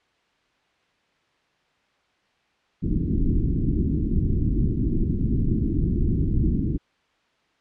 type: low-pass noise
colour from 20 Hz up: pink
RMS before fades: -22 dBFS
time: 2.82-6.78 s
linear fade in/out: 20 ms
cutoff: 340 Hz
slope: 48 dB/octave
effects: white hiss -65 dBFS RMS until 7.6 s + low-pass 3000 Hz 12 dB/octave